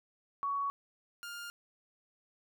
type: tone pair in turn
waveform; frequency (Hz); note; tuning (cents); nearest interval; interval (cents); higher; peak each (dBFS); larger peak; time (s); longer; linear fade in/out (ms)
sine / sawtooth; 1121 / 1407.1; C#6 / F6; +19 / +13; major third; 394; second; -31 / -38; first; 0.43-0.7 / 1.23-1.5; neither; 0
effects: none